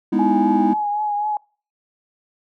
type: chord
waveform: triangle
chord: E major seventh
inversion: first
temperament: just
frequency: 206 / 247.2 / 309 / 329.6 Hz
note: G#3 / B3 / D#4 / E4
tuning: -14 / +2 / -12 / 0 cents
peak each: -19 dBFS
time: 0.12-0.74 s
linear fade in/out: 10 ms
type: tone with vibrato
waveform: sine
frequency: 835 Hz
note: G#5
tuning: 9 cents sharp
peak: -19 dBFS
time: 0.19-1.37 s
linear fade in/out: 2 ms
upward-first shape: triangle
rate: 3.9 Hz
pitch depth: 38 cents each way
effects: noise-tail reverb RT60 0.4 s tail -26 dB re dry